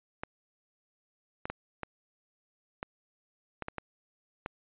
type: clicks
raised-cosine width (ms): 0.5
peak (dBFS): -20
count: 9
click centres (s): 0.235 / 1.455 / 1.5 / 1.833 / 2.829 / 3.623 / 3.684 / 3.783 / 4.461
effects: resampled to 8000 Hz